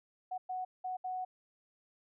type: tone bursts at uneven times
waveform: sine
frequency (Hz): 740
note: F#5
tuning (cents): 0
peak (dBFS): -35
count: 4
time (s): 0.31-0.38 / 0.49-0.65 / 0.84-0.97 / 1.04-1.25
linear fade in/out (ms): 10
effects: none